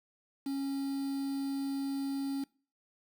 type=tone with quantisation; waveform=triangle; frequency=274.8 Hz; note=C#4; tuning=15 cents flat; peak=-30 dBFS; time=0.46-2.44 s; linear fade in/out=5 ms; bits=8; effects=noise-tail reverb RT60 0.4 s tail -24 dB re dry